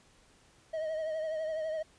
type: tone with vibrato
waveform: triangle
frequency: 631 Hz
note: D#5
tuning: 24 cents sharp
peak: -30 dBFS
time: 0.73-1.83 s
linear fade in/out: 10 ms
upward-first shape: triangle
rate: 12 Hz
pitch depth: 53 cents each way
effects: pink hiss -63 dBFS RMS until 1.98 s + resampled to 22050 Hz